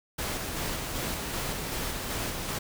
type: noise with tremolo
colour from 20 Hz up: pink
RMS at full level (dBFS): -32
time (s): 0.18-2.59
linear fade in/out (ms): 10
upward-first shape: square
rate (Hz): 2.6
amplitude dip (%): 25
effects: none